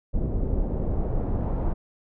brown noise with low-pass filter sweep, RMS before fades -25 dBFS, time 0.13-1.74 s, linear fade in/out 20 ms, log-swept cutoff 440 to 850 Hz, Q 1.4, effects none

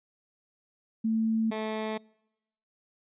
sine / 15% pulse tone pair in turn, 222.7 / 217.6 Hz, A3 / A3, +21 / -19 cents, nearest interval unison, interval 40 cents, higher first, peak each -24 dBFS, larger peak neither, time 1.04-1.51 / 1.51-1.98 s, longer neither, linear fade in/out 10 ms, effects noise-tail reverb RT60 0.9 s tail -26 dB re dry + resampled to 8000 Hz

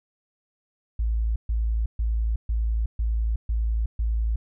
sine tone bursts, 55.6 Hz, A1, 19 cents sharp, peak -21 dBFS, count 7, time 0.99-4.36 s, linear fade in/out 5 ms, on 370 ms, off 130 ms, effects none

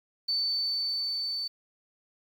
sine tone with level ramp, 4523 Hz, C#8, 34 cents sharp, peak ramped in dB -25 to -30 dBFS, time 0.28-1.48 s, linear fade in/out 10 ms, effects 9-bit

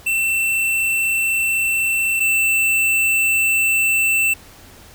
square tone pair in turn, 2684 / 2670 Hz, E7 / E7, +31 / +22 cents, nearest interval unison, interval 9 cents, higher first, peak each -17 / -15 dBFS, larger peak second, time 0.06-2.2 / 2.2-4.34 s, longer neither, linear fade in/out 10 ms, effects added 89 Hz sine -49 dBFS peak until 4.94 s + pink hiss -44 dBFS RMS until 4.94 s

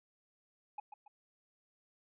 triangle tone with echo, 835 Hz, G#5, 9 cents sharp, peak -37 dBFS, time 0.78-0.8 s, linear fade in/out 5 ms, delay 140 ms, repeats 2, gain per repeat -8 dB, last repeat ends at 1.08 s, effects resampled to 8000 Hz

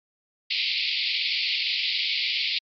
white band-pass noise, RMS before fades -26 dBFS, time 0.5-2.59 s, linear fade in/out 10 ms, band 2100 to 4800 Hz, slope 96 dB/octave, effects MP3 48 kbps

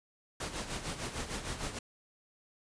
pink noise with tremolo, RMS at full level -36 dBFS, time 0.4-1.79 s, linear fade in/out 5 ms, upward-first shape sine, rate 6.6 Hz, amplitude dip 65%, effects resampled to 22050 Hz

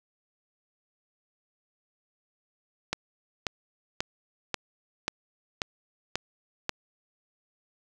click train, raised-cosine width 0.2 ms, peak -10 dBFS, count 8, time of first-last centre 2.93-6.693 s, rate 1.86 Hz, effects none

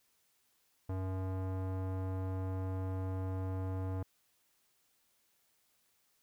square tone with low-pass filter, 94.1 Hz, F#2, 30 cents sharp, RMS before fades -37 dBFS, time 0.89-4.03 s, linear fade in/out 5 ms, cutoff 940 Hz, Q 0.99, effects white hiss -74 dBFS RMS until 6.22 s

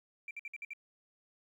sine tone bursts, 2349 Hz, D7, in tune, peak -39 dBFS, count 6, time 0.28-0.734 s, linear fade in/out 2 ms, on 29 ms, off 56 ms, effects tanh soft clip ceiling -35 dBFS + 12-bit

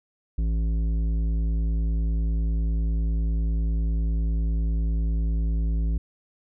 sine tone with tanh clipping, 55 Hz, A1, in tune, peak -23 dBFS, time 0.38-5.98 s, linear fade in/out 5 ms, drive 11 dB, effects none

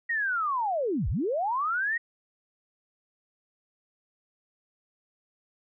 sine linear two-way sweep, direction down then up, 1906 to 38.8 to 1906 Hz, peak -25 dBFS, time 0.09-1.98 s, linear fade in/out 10 ms, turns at 1.09 s, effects none

